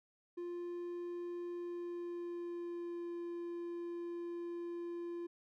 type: tone with pitch glide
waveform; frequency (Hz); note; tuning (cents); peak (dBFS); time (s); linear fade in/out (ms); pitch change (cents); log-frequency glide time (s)
triangle; 349.2 to 344.4; F4 to F4; 0 to -24; -38; 0.37-5.27; 10; -24; 1.51-3.13
effects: none